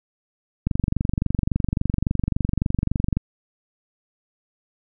click train, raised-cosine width 5 ms, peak -8 dBFS, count 60, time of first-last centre 0.67-3.17 s, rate 23.6 Hz, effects none

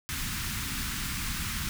pink band-stop noise, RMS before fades -33 dBFS, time 0.09-1.69 s, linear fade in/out 0 ms, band 250 to 1200 Hz, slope 24 dB/octave, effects none

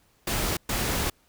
pink noise bursts at uneven times, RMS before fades -27 dBFS, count 2, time 0.27-0.57 / 0.69-1.1 s, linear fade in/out 5 ms, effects pink hiss -64 dBFS RMS until 1.28 s

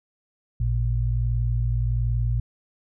sine tone pair together, 55.22 / 116.54 Hz, A1 / A#2, +7 / 0 cents, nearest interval octave + minor second, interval 1293 cents, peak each -23 dBFS, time 0.6-2.4 s, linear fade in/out 5 ms, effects none

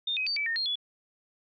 sine tone with pitch steps, 3634 / 2526 / 4598 / 2307 / 1831 / 4224 / 3411 Hz, A#7 / D#7 / D8 / D7 / A#6 / C8 / G#7, -45 / +26 / -37 / -31 / -32 / +16 / +46 cents, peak -27 dBFS, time 0.07-0.756 s, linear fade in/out 5 ms, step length 98 ms, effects none

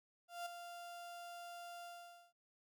35% pulse tone with ADSR envelope, 695 Hz, F5, 9 cents flat, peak -39 dBFS, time 0.28-2.33 s, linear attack 180 ms, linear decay 8 ms, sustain -8 dB, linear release 490 ms, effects none

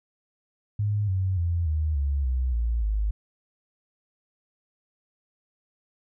sine tone with pitch steps, 103.83 / 94.12 / 85.32 / 77.34 / 70.1 / 63.55 / 57.6 / 52.22 Hz, G#2 / F#2 / F2 / D#2 / C#2 / C2 / A#1 / G#1, 0 / +30 / -40 / -10 / +20 / -50 / -20 / +10 cents, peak -22 dBFS, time 0.79-3.11 s, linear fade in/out 5 ms, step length 290 ms, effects none

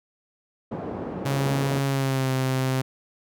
pink band-pass noise, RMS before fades -32 dBFS, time 0.71-1.8 s, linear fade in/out 10 ms, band 170 to 630 Hz, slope 12 dB/octave
sawtooth tone with pitch glide, 137.7 to 131.1 Hz, C#3 to C3, -11 to +4 cents, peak -18 dBFS, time 1.25-2.82 s, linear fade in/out 10 ms, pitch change -85 cents, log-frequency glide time 1.86-2.32 s
effects none

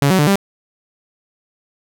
sawtooth tone with pitch steps, 140.8 / 188.2 / 147.6 / 197.7 Hz, C#3 / F#3 / D3 / G3, +27 / +30 / +9 / +15 cents, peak -7 dBFS, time 0.02-0.356 s, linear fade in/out 0 ms, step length 84 ms, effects none

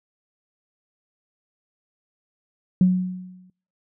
sine tone with exponential decay, 183.3 Hz, F#3, 16 cents flat, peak -10 dBFS, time 2.81-3.5 s, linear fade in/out 2 ms, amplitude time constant 150 ms, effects noise-tail reverb RT60 0.5 s tail -26 dB re dry + tanh soft clip ceiling -6 dBFS

